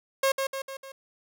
sawtooth tone with echo, 540 Hz, C#5, 45 cents flat, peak -17 dBFS, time 0.23-0.32 s, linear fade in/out 5 ms, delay 150 ms, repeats 4, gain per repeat -5 dB, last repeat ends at 0.92 s, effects none

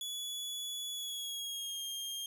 sawtooth tone with pitch glide, 3406 to 3215 Hz, G#7 to G7, +43 to +43 cents, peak -35 dBFS, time 0.01-2.26 s, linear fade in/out 2 ms, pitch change -100 cents, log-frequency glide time 0.91-1.84 s, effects none

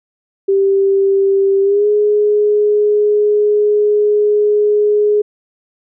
sine tone with pitch glide, 392 to 417.7 Hz, G4 to G#4, 0 to +10 cents, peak -9 dBFS, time 0.48-5.22 s, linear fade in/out 10 ms, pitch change +110 cents, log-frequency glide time 1.62-1.87 s, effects none

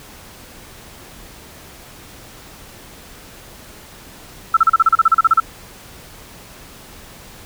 sine tone bursts, 1326 Hz, E6, 10 cents sharp, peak -7 dBFS, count 14, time 4.54-5.401 s, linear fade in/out 5 ms, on 29 ms, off 35 ms, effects pink hiss -40 dBFS RMS until 7.45 s

